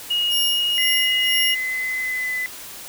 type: tone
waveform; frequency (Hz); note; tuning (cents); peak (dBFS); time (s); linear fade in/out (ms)
sine; 2876; F#7; -50; -18; 0.1-1.55; 10
type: tone with tremolo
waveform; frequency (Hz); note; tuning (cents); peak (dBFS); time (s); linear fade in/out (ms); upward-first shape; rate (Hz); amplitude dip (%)
10% pulse; 5540; F8; -15; -16; 0.29-1.56; 50; sine; 2; 90
type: tone with pitch glide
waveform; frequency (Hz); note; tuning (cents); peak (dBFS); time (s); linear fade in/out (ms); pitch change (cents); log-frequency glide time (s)
sine; 2032 to 2009; B6 to B6; +49 to +29; -22; 0.78-2.46; 0; -20; 1.99-2.34
effects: white hiss -37 dBFS RMS until 2.88 s